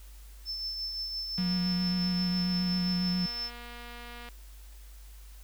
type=tone with tremolo; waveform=sine; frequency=5290 Hz; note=E8; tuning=5 cents sharp; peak=-31 dBFS; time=0.45-3.51 s; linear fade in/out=50 ms; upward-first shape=triangle; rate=5.8 Hz; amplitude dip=40%
type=tone with vibrato; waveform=sine; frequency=180.5 Hz; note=F#3; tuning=43 cents flat; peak=-27 dBFS; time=1.38-3.26 s; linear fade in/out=5 ms; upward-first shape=sine; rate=7.4 Hz; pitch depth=28 cents each way
type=click train; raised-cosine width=0.3 ms; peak=-30 dBFS; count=696; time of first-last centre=1.38-4.288 s; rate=239 Hz
effects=added 50 Hz sine -46 dBFS peak until 5.43 s + white hiss -58 dBFS RMS until 5.43 s